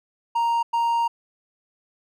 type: tone bursts at uneven times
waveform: triangle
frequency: 932.3 Hz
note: A#5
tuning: in tune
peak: -17 dBFS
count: 2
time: 0.35-0.63 / 0.73-1.08 s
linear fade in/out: 10 ms
effects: none